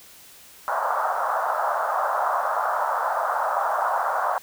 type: band-pass noise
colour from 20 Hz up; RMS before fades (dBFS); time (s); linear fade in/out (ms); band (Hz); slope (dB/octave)
pink; -24; 0.68-4.38; 0; 620 to 1400; 48
effects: white hiss -48 dBFS RMS until 4.42 s